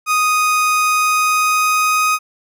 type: tone with pitch glide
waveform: 30% pulse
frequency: 1244.5 to 1252.4 Hz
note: D#6 to D#6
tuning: 0 to +11 cents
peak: -10 dBFS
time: 0.06-2.19 s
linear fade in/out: 50 ms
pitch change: +11 cents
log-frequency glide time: 0.7-2.08 s
effects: none